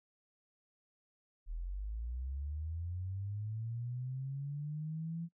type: linear sweep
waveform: sine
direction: up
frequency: 37.82 to 170 Hz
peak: -37 dBFS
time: 1.46-5.29 s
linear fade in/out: 50 ms
effects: noise-tail reverb RT60 0.1 s tail -24 dB re dry